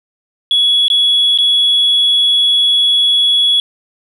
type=tone with dropouts; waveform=sine; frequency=3370 Hz; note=G#7; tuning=25 cents sharp; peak=-7 dBFS; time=0.51-3.6 s; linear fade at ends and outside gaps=1 ms; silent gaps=0.882-0.901 / 1.376-1.386 s; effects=tanh soft clip ceiling -5 dBFS + 8-bit